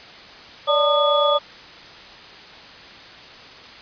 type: tone cluster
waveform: sine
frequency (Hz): 577 / 606 / 899 / 1218 / 3390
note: D5 / D#5 / A5 / D#6 / G#7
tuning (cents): -31 / -46 / +37 / -37 / +35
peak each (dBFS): -18 / -26 / -26 / -20 / -23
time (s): 0.67-1.39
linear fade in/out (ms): 20
effects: white hiss -41 dBFS RMS until 3.81 s + resampled to 11025 Hz